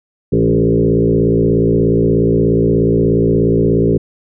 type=tone with frequency modulation; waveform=sine; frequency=277.5 Hz; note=C#4; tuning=2 cents sharp; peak=-9 dBFS; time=0.32-3.98 s; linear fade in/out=10 ms; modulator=56.8 Hz; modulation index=3.2; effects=none